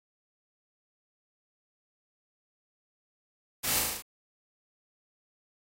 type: noise with echo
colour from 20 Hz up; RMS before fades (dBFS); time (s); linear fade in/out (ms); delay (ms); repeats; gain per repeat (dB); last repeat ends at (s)
white; -30; 3.63-3.8; 20; 37; 6; -2; 4.022
effects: AAC 48 kbps